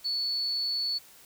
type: tone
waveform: sine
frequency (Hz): 4435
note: C#8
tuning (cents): 0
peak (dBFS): -27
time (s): 0.04-0.99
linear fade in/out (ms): 20
effects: white hiss -54 dBFS RMS until 1.25 s